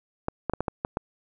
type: clicks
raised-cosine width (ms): 1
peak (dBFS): -12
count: 7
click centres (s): 0.284 / 0.497 / 0.536 / 0.606 / 0.682 / 0.849 / 0.971
effects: none